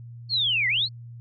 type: linear two-way sweep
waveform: sine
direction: down then up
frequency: 4428 to 1923 to 4428 Hz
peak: -20 dBFS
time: 0.29-0.89 s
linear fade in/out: 50 ms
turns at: 0.68 s
effects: added 118 Hz sine -38 dBFS peak until 1.2 s + MP3 32 kbps